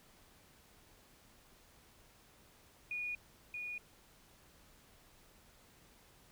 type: tone with echo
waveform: sine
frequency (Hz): 2451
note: D#7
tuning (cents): -27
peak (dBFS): -37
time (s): 2.91-3.15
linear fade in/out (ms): 2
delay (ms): 630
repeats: 1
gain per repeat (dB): -3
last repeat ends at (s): 3.78
effects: pink hiss -64 dBFS RMS until 6.31 s